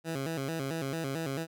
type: tone with vibrato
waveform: 15% pulse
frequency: 149.2 Hz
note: D3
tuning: 28 cents sharp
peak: -26 dBFS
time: 0.04-1.47 s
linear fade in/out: 50 ms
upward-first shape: square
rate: 4.5 Hz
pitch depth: 160 cents each way
effects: none